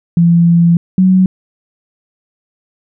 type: tone pair in turn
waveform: sine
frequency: 170 / 186.43 Hz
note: F3 / F#3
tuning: -46 / +13 cents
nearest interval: major second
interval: 159 cents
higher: second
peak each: -5 dBFS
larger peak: neither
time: 0.17-0.77 / 0.98-1.26 s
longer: first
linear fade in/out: 2 ms
effects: none